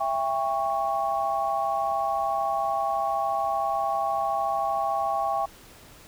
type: chord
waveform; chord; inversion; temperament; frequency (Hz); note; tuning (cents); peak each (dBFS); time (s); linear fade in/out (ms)
sine; C# diminished; first; just; 665.2 / 798.3 / 1108.7; E5 / G5 / C#6; +16 / +31 / 0; -29 / -26 / -29; 0-5.46; 10
effects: pink hiss -50 dBFS RMS until 6.07 s